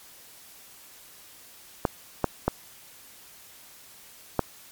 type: clicks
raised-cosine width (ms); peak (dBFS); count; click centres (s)
1; -7; 4; 1.852 / 2.243 / 2.48 / 4.393
effects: white hiss -50 dBFS RMS until 4.71 s + MP3 96 kbps